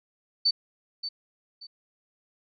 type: tone with echo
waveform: sine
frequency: 4537 Hz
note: C#8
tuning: 39 cents sharp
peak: -19 dBFS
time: 0.45-0.51 s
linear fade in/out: 10 ms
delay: 580 ms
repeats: 2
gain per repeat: -11 dB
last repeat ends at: 1.67 s
effects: none